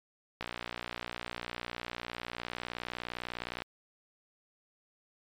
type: click train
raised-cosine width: 0.3 ms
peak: -20 dBFS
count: 193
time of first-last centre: 0.41-3.621 s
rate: 59.8 Hz
effects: MP3 96 kbps